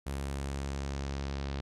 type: tone with low-pass filter sweep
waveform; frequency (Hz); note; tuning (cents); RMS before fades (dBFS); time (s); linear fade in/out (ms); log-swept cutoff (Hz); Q
sawtooth; 69.1; C#2; -5; -36; 0.06-1.61; 10; 11000 to 4400; 1.6
effects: none